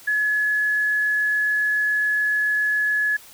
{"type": "tone with frequency modulation", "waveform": "sine", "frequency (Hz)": 1700, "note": "G#6", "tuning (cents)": 40, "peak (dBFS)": -18, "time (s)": [0.07, 3.17], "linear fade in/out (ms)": 10, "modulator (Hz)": 27.1, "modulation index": 0.24, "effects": ["white hiss -46 dBFS RMS until 3.33 s"]}